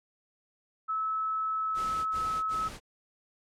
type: tone with pitch glide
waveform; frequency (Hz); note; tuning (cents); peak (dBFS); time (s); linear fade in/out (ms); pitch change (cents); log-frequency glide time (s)
sine; 1300 to 1292.5; E6 to E6; -24 to -34; -28; 0.88-2.69; 20; -10; 1.55-2.39
type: noise bursts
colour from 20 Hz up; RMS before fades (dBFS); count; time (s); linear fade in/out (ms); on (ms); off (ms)
pink; -43; 3; 1.74-2.802; 50; 320; 51
effects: low-pass 9000 Hz 12 dB/octave